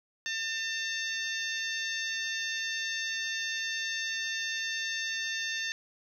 harmonic tone, 899 Hz, A5, 37 cents sharp, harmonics 2 / 3 / 4 / 5 / 6 / 7, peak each -34 / -39 / -38 / -43 / -43 / -42 dBFS, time 0.26-5.72 s, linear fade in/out 0 ms, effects 10-bit

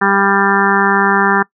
harmonic tone, 197.8 Hz, G3, 16 cents sharp, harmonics 1 / 2 / 4 / 5 / 6 / 7 / 8 / 9, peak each -18 / -18 / -18 / -18 / -18 / -18 / -18 / -18 dBFS, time 0.01-1.43 s, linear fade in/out 10 ms, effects noise-tail reverb RT60 0.1 s tail -22 dB re dry

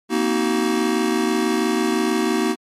square chord, C half-diminished seventh, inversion third, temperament just, 235.5 / 261.6 / 314 / 376.7 Hz, Bb3 / C4 / Eb4 / Gb4, +18 / 0 / +16 / +31 cents, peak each -23 / -29 / -23 / -23 dBFS, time 0.09-2.56 s, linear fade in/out 50 ms, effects low-pass 11000 Hz 12 dB/octave + MP3 64 kbps

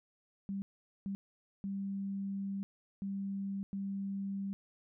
sine tone bursts at uneven times, 196.7 Hz, G3, 6 cents sharp, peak -35 dBFS, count 5, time 0.49-0.62 / 1.06-1.15 / 1.64-2.63 / 3.02-3.63 / 3.73-4.53 s, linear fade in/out 0 ms, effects none

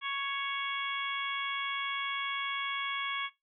harmonic tone, 555 Hz, C#5, 2 cents sharp, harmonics 2 / 3 / 4 / 5 / 6, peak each -36 / -40 / -37 / -42 / -39 dBFS, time 0.01-3.3 s, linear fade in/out 50 ms, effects noise-tail reverb RT60 0.2 s tail -20 dB re dry

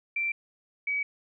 sine tone pair in turn, 2349 / 2274 Hz, D7 / C#7, 0 / +44 cents, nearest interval minor second, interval 56 cents, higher first, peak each -26 dBFS, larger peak neither, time 0.16-0.32 / 0.87-1.03 s, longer neither, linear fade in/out 5 ms, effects none

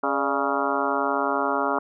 harmonic tone with a mistuned harmonic, 138.59 Hz, C#3, in tune, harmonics 2 / 3 / 4 / 5 / 6 / 7 / 8 / 9 / 10, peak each -30 / -30 / -30 / -30 / -30 / -30 / -30 / -30 / -30 dBFS, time 0.03-1.79 s, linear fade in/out 5 ms, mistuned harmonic 4, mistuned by +90 cents, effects none

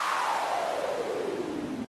white noise with band-pass filter sweep, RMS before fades -31 dBFS, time 0-1.85 s, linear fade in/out 5 ms, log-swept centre 1200 to 240 Hz, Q 5.7, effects AAC 32 kbps

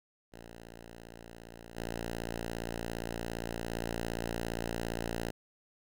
5% pulse tone with level steps, 57.4 Hz, A#1, 26 cents flat, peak -37 / -25 / -23 dBFS, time 0.32-5.31 s, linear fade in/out 10 ms, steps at 1.76 / 3.71 s, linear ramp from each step 20 ms, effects none

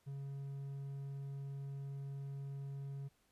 triangle tone, 138.59 Hz, C#3, in tune, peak -40 dBFS, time 0.06-3.09 s, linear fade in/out 20 ms, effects pink hiss -75 dBFS RMS until 3.31 s + resampled to 32000 Hz

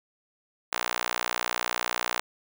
sawtooth tone with high-pass filter, 60 Hz, B1, 49 cents flat, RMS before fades -30 dBFS, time 0.72-2.2 s, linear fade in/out 5 ms, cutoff 1000 Hz, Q 0.96, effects none

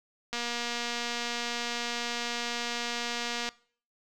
click train, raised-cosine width 0.2 ms, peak -16 dBFS, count 753, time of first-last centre 0.33-3.49 s, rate 238 Hz, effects noise-tail reverb RT60 0.5 s tail -22 dB re dry

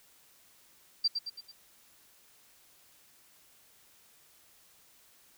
sine tone with echo, 4699 Hz, D8, in tune, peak -23 dBFS, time 1.04-1.08 s, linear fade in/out 10 ms, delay 110 ms, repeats 4, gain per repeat -6 dB, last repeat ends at 1.52 s, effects white hiss -62 dBFS RMS until 5.37 s

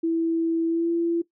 sine tone with pitch glide, 329.6 to 337.7 Hz, E4 to E4, 0 to +42 cents, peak -20 dBFS, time 0.03-1.22 s, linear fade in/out 10 ms, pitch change +42 cents, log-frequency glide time 0.67-0.9 s, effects noise-tail reverb RT60 0.1 s tail -17 dB re dry

